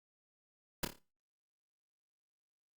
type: noise with echo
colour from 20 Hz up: pink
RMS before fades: -32 dBFS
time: 0.83-0.85 s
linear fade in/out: 5 ms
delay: 28 ms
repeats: 5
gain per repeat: -7 dB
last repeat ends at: 0.99 s
effects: noise-tail reverb RT60 0.3 s tail -20 dB re dry + Opus 48 kbps